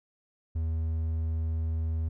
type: tone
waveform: triangle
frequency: 80.5 Hz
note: E2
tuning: 41 cents flat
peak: -25 dBFS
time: 0.55-2.09 s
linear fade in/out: 10 ms
effects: none